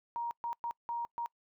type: tone bursts at uneven times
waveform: sine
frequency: 941 Hz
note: A#5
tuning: 16 cents sharp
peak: -33 dBFS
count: 5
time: 0.16-0.31 / 0.44-0.53 / 0.64-0.71 / 0.89-1.05 / 1.18-1.26 s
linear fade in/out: 0 ms
effects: noise-tail reverb RT60 0.1 s tail -25 dB re dry